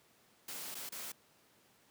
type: noise with dropouts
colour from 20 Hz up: white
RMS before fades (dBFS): -44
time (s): 0.48-1.12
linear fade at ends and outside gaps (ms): 5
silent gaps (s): 0.746-0.751 / 0.892-0.921
effects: pink hiss -67 dBFS RMS until 1.9 s + high-pass 150 Hz 12 dB/octave